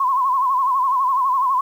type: tone with vibrato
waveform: sine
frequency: 1046.5 Hz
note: C6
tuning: in tune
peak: -15 dBFS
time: 0-1.61 s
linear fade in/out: 5 ms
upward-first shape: sine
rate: 12 Hz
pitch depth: 100 cents each way
effects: 8-bit